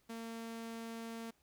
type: tone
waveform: sawtooth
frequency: 228.2 Hz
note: A#3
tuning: 37 cents flat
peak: -39 dBFS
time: 0.09-1.31 s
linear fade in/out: 10 ms
effects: pink hiss -74 dBFS RMS until 1.42 s

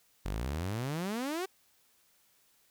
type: exponential sweep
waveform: sawtooth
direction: up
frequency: 44.69 to 392 Hz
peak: -29 dBFS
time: 0.25-1.46 s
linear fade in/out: 10 ms
effects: white hiss -68 dBFS RMS until 2.7 s

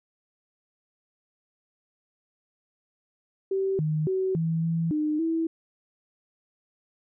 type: tone with pitch steps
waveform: sine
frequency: 386.1 / 154.3 / 377.7 / 163.2 / 165.2 / 303.9 / 326.6 Hz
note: G4 / D#3 / F#4 / E3 / E3 / D#4 / E4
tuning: -26 / -14 / +36 / -17 / +4 / -41 / -16 cents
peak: -23 dBFS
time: 3.51-5.47 s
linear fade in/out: 5 ms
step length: 280 ms
effects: none

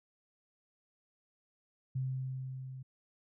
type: tone with level ramp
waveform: sine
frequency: 130.81 Hz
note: C3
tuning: in tune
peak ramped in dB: -31 to -43 dBFS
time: 1.95-2.83 s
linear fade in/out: 10 ms
effects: none

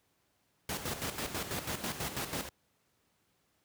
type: noise with tremolo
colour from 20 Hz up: pink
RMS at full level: -35 dBFS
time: 0.69-2.49 s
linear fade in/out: 2 ms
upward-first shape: square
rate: 6.1 Hz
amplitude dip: 60%
effects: pink hiss -74 dBFS RMS until 3.64 s + high-pass 80 Hz 12 dB/octave

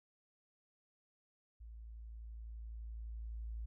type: tone with level ramp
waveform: sine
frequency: 55.9 Hz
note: A1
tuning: 28 cents sharp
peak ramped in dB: -49 to -40 dBFS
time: 1.6-3.66 s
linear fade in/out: 10 ms
effects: none

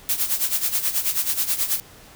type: noise with tremolo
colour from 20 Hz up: blue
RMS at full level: -20 dBFS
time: 0.09-1.8 s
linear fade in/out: 0 ms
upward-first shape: sine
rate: 9.3 Hz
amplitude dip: 75%
effects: pink hiss -47 dBFS RMS until 2.15 s

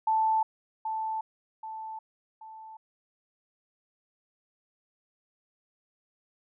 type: tone with echo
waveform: sine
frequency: 880 Hz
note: A5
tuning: in tune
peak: -22 dBFS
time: 0.07-0.43 s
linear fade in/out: 5 ms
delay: 780 ms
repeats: 3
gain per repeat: -7 dB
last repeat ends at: 2.77 s
effects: none

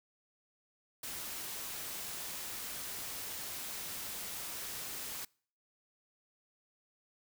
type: noise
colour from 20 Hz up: white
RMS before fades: -42 dBFS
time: 1.03-5.25 s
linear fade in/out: 5 ms
effects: noise-tail reverb RT60 0.5 s tail -26 dB re dry

